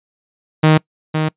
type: tone with echo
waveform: sawtooth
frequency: 155.9 Hz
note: D#3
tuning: 4 cents sharp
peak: -4 dBFS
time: 0.63-0.78 s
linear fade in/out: 10 ms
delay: 510 ms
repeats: 1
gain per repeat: -7 dB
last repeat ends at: 1.29 s
effects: noise-tail reverb RT60 0.1 s tail -24 dB re dry + resampled to 8000 Hz